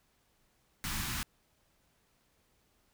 pink band-stop noise, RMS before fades -36 dBFS, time 0.84-1.23 s, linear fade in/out 0 ms, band 250 to 1000 Hz, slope 24 dB/octave, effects pink hiss -72 dBFS RMS until 2.93 s

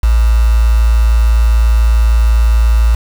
sine tone with quantisation, 56.5 Hz, A1, 47 cents sharp, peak -6 dBFS, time 0.03-2.95 s, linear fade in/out 5 ms, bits 4, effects none

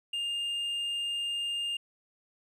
sine tone with tanh clipping, 2813 Hz, F7, 12 cents sharp, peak -31 dBFS, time 0.13-1.77 s, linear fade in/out 5 ms, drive 4 dB, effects none

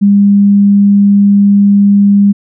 sine tone, 201.4 Hz, G3, 47 cents sharp, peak -3 dBFS, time 0.01-2.33 s, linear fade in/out 20 ms, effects none

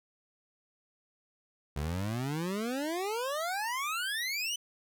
25% pulse exponential sweep, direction up, 69.3 to 3037 Hz, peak -28 dBFS, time 1.76-4.56 s, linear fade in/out 5 ms, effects none

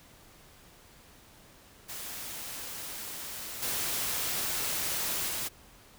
white noise with level steps, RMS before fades -40 / -32 / -34 dBFS, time 1.88-5.49 s, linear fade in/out 20 ms, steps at 3.62 / 5.28 s, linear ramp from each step 10 ms, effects pink hiss -56 dBFS RMS until 5.98 s

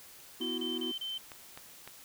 triangle chord, B suspended fourth, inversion none, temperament equal, 246.9 / 329.6 / 370 Hz, B3 / E4 / F#4, 0 / 0 / 0 cents, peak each -37 / -37 / -38 dBFS, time 0.4-0.92 s, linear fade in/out 10 ms
sine tone bursts, 3090 Hz, G7, 26 cents flat, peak -35 dBFS, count 4, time 0.41-1.18 s, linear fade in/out 5 ms, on 170 ms, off 30 ms
clicks, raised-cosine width 0.3 ms, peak -29 dBFS, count 3, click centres 1.318 / 1.575 / 1.876 s
effects white hiss -53 dBFS RMS until 2.04 s

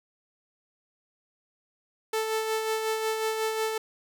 sawtooth tone with tremolo, 440 Hz, A4, in tune, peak -21 dBFS, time 2.13-3.78 s, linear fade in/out 5 ms, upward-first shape sine, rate 5.5 Hz, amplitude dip 40%, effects none

